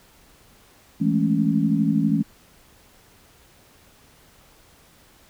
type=chord; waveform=sine; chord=A major seventh; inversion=second; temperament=equal; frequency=164.81 / 207.7 / 220 / 277.2 Hz; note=E3 / G#3 / A3 / C#4; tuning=0 / 0 / 0 / 0 cents; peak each=-23 dBFS; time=1-2.23 s; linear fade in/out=20 ms; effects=pink hiss -54 dBFS RMS until 5.29 s

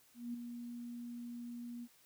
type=tone with ADSR envelope; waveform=sine; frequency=238.9 Hz; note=A#3; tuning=43 cents sharp; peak=-37 dBFS; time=0.14-1.88 s; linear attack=200 ms; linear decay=7 ms; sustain=-6 dB; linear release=48 ms; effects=white hiss -67 dBFS RMS until 2.05 s

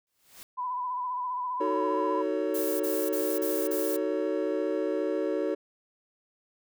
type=noise with exponential growth; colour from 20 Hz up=white; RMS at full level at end=-44 dBFS; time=0.07-0.43 s; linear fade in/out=0 ms; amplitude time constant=77 ms
type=tone with vibrato; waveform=sine; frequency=997 Hz; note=B5; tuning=16 cents sharp; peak=-29 dBFS; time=0.57-2.23 s; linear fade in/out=20 ms; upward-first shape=sine; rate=15 Hz; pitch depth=37 cents each way
type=chord; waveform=triangle; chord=D# half-diminished seventh; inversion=none; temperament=just; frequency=311.1 / 373.4 / 448 / 560 Hz; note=D#4 / F#4 / A4 / C#5; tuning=0 / +16 / +31 / +18 cents; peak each=-30 dBFS; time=1.6-5.55 s; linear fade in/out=10 ms
type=noise bursts; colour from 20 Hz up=violet; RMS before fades=-35 dBFS; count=5; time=2.54-3.968 s; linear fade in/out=10 ms; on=260 ms; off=32 ms
effects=none

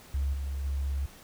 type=tone with level steps; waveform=sine; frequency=69 Hz; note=C#2; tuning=7 cents flat; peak=-25 / -30 / -27 dBFS; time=0.14-1.06 s; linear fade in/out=5 ms; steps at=0.33 / 0.64 s; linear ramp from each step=10 ms; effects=tanh soft clip ceiling -21 dBFS + pink hiss -52 dBFS RMS until 1.23 s

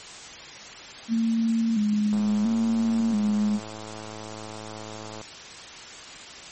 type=tone with vibrato; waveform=sine; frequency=218.4 Hz; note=A3; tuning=13 cents flat; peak=-20 dBFS; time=1.08-3.6 s; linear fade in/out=50 ms; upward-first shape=square; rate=0.73 Hz; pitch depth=70 cents each way
type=click train; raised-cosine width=1 ms; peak=-25 dBFS; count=334; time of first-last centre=2.13-5.213 s; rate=108 Hz
effects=white hiss -41 dBFS RMS until 6.51 s + MP3 32 kbps

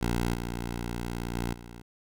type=tone with level steps; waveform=10% pulse; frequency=58.8 Hz; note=A#1; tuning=16 cents sharp; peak=-18 / -24 / -21 / -35 dBFS; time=0.01-1.82 s; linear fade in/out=10 ms; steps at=0.34 / 1.35 / 1.53 s; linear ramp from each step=2 ms; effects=none

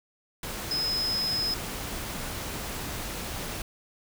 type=tone in noise; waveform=sine; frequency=5100 Hz; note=D#8; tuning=42 cents sharp; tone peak=-26 dBFS; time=0.71-1.54 s; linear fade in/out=2 ms; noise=pink; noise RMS=-35 dBFS; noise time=0.43-3.62 s; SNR=+6 dB; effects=none

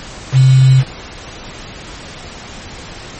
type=tone with quantisation; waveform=sine; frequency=131.4 Hz; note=C3; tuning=8 cents sharp; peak=-4 dBFS; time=0.32-0.84 s; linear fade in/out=50 ms; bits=4; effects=pink hiss -31 dBFS RMS until 3.19 s + MP3 32 kbps

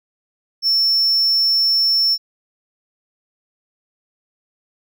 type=tone; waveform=triangle; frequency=5400 Hz; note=E8; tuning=41 cents sharp; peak=-12 dBFS; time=0.62-2.18 s; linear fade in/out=50 ms; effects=none

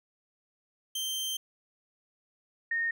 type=tone pair in turn; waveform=sawtooth / sine; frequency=3136 / 1842.7 Hz; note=G7 / A#6; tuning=0 / -21 cents; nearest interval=major sixth; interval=921 cents; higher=first; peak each=-28 / -27 dBFS; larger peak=second; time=0.95-1.37 / 2.71-2.91 s; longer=first; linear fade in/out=5 ms; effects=none

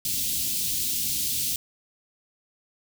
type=band-stop noise; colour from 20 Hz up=white; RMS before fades=-27 dBFS; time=0.05-1.56 s; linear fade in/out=2 ms; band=290 to 3100 Hz; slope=24 dB/octave; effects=none

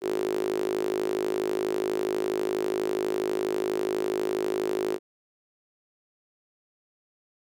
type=tone with high-pass filter; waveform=sawtooth; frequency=52.2 Hz; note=G#1; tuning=10 cents sharp; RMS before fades=-28 dBFS; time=0.01-4.99 s; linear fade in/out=50 ms; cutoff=380 Hz; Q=9.1; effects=none

